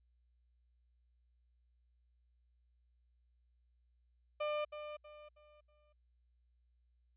35% pulse tone with echo, 599 Hz, D5, 34 cents sharp, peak -33 dBFS, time 4.4-4.65 s, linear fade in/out 10 ms, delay 320 ms, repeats 4, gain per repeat -9 dB, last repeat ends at 5.93 s, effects added 60 Hz sine -70 dBFS peak until 7.16 s + resampled to 8000 Hz

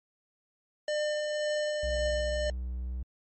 square tone with tremolo, 601 Hz, D5, 40 cents sharp, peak -28 dBFS, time 0.88-2.5 s, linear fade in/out 2 ms, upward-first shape sine, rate 1.9 Hz, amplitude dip 25%
triangle tone with vibrato, 62.2 Hz, B1, 13 cents sharp, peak -30 dBFS, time 1.83-3.03 s, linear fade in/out 5 ms, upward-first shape sine, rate 1.9 Hz, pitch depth 8 cents each way
effects MP3 32 kbps

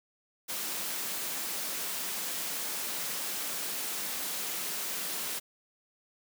white high-pass noise, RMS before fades -35 dBFS, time 0.48-5.4 s, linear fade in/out 20 ms, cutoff 150 Hz, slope 48 dB/octave, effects none

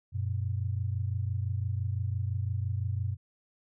sine tone pair together, 94.1 / 120 Hz, F#2 / B2, +30 / -49 cents, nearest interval major third, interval 421 cents, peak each -30 / -33 dBFS, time 0.12-3.17 s, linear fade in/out 50 ms, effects none

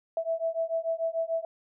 sine beating tone pair, 654 / 660.8 Hz, E5 / E5, -14 / +4 cents, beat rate 6.8 Hz, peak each -30 dBFS, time 0.17-1.45 s, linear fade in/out 2 ms, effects none

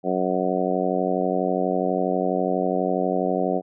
harmonic tone, 92.2 Hz, F#2, 6 cents flat, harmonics 2 / 3 / 4 / 5 / 6 / 7 / 8, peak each -28 / -28 / -28 / -28 / -28 / -28 / -28 dBFS, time 0.03-3.62 s, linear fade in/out 50 ms, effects none

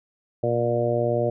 harmonic tone with a mistuned harmonic, 118.8 Hz, A#2, 33 cents sharp, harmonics 1 / 2 / 3 / 4 / 5 / 6, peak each -27 / -32 / -28 / -26 / -24 / -32 dBFS, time 0.43-1.3 s, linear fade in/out 5 ms, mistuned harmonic 1, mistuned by +23 cents, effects none

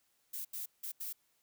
violet noise bursts at uneven times, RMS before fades -41 dBFS, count 4, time 0.33-0.45 / 0.53-0.66 / 0.83-0.92 / 1-1.13 s, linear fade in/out 10 ms, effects white hiss -75 dBFS RMS until 1.42 s

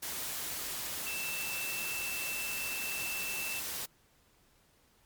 sine tone in noise, 2664 Hz, E7, 18 cents sharp, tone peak -37 dBFS, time 1.06-3.6 s, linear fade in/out 10 ms, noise white, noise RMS -38 dBFS, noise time 0.02-3.86 s, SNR -2 dB, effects pink hiss -67 dBFS RMS until 5.05 s + MP3 96 kbps

